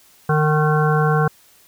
harmonic tone with a mistuned harmonic, 152.6 Hz, D#3, 33 cents flat, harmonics 1 / 3 / 5 / 7 / 9 / 10, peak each -16 / -21 / -23 / -24 / -26 / -26 dBFS, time 0.29-1.28 s, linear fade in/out 5 ms, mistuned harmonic 7, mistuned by +26 cents, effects white hiss -52 dBFS RMS until 1.67 s

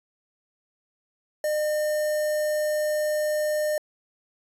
square tone with notch filter, 606 Hz, D#5, 46 cents flat, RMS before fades -25 dBFS, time 1.44-3.78 s, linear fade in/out 2 ms, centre 3300 Hz, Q 0.75, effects resampled to 32000 Hz

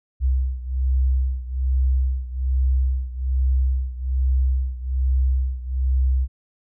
sine beating tone pair, 64.5 / 65.7 Hz, C2 / C2, -24 / +8 cents, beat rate 1.2 Hz, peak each -19 / -22 dBFS, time 0.2-6.28 s, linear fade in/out 50 ms, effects tanh soft clip ceiling -10 dBFS

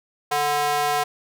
square tone with high-pass filter, 146.83 Hz, D3, in tune, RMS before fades -22 dBFS, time 0.31-1.04 s, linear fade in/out 10 ms, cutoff 720 Hz, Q 2, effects none

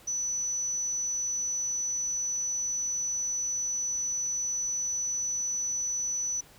sine tone, 5960 Hz, F#8, 12 cents sharp, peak -28 dBFS, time 0.07-6.41 s, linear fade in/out 10 ms, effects pink hiss -55 dBFS RMS until 6.58 s

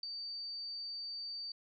sine tone with ADSR envelope, 4611 Hz, D8, 33 cents flat, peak -34 dBFS, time 0.03-1.52 s, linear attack 4 ms, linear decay 5 ms, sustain -6 dB, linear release 4 ms, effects none

